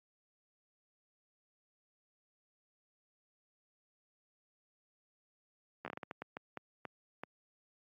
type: slowing click train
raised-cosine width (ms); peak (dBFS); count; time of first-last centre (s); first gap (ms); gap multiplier
0.5; -26; 13; 5.85-7.235; 12; 1.37
effects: high-pass 150 Hz 12 dB/octave + AAC 32 kbps